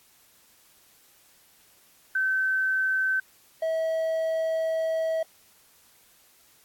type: tone pair in turn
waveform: sine / triangle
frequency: 1537 / 646.2 Hz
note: G6 / E5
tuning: -35 / -35 cents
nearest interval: octave + minor third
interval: 1500 cents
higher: first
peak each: -22 dBFS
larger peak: neither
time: 2.15-3.2 / 3.62-5.23 s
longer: second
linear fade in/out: 5 ms
effects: white hiss -59 dBFS RMS until 6.64 s + AAC 64 kbps